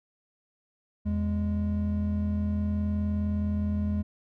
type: tone pair together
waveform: triangle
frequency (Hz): 82.15 / 207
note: E2 / G#3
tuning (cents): -5 / -5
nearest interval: octave + major third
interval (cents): 1600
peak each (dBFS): -26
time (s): 1.05-4.03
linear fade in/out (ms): 20
effects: none